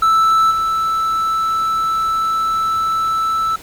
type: tone with level steps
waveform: triangle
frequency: 1318.5 Hz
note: E6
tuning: in tune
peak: -8 / -13 dBFS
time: 0.02-3.56 s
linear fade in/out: 5 ms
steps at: 0.5 s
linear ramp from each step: 20 ms
effects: pink hiss -38 dBFS RMS until 3.62 s + Opus 48 kbps